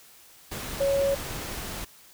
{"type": "tone in noise", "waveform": "sine", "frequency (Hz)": 554, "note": "C#5", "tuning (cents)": -1, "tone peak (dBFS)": -21, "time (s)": [0.8, 1.15], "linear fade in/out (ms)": 10, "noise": "pink", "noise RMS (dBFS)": -35, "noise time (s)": [0.51, 1.85], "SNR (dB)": 11, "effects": ["white hiss -53 dBFS RMS until 2.13 s"]}